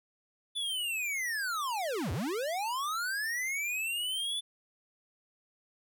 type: linear two-way sweep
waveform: square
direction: down then up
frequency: 3498 to 73.42 to 3498 Hz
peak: -32 dBFS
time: 0.55-4.41 s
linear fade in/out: 20 ms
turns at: 2.12 s
effects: none